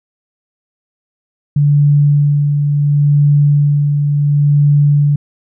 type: tone with tremolo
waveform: sine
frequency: 145.2 Hz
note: D3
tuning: 19 cents flat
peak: -6 dBFS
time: 1.56-5.16 s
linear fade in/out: 5 ms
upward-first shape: sine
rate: 0.71 Hz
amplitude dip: 40%
effects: none